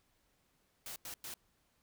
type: noise bursts at uneven times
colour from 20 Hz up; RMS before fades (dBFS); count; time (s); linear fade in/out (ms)
white; -45; 3; 0.86-0.96 / 1.05-1.14 / 1.24-1.34; 2
effects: pink hiss -75 dBFS RMS until 1.82 s